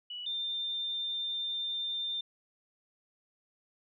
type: tone pair in turn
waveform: sine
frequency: 2944 / 3595 Hz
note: F#7 / A7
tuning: -9 / +36 cents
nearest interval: minor third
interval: 345 cents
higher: second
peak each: -38 / -32 dBFS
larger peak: second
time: 0.1-0.26 / 0.26-2.21 s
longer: second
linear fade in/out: 5 ms
effects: none